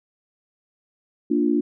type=chord; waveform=sine; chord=Bb major; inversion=none; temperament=equal; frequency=233.1 / 293.7 / 349.2 Hz; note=Bb3 / D4 / F4; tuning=0 / 0 / 0 cents; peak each=-23 / -20 / -23 dBFS; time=1.3-1.61 s; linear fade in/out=10 ms; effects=none